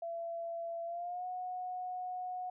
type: tone with pitch glide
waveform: sine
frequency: 674 to 730.8 Hz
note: E5 to F#5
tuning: +38 to -22 cents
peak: -37 dBFS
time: 0.02-2.5 s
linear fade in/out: 5 ms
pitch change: +140 cents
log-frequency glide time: 0.84-1.26 s
effects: none